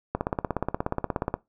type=click train; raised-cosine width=1 ms; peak=-11 dBFS; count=21; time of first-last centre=0.15-1.34 s; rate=16.8 Hz; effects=noise-tail reverb RT60 0.2 s tail -20 dB re dry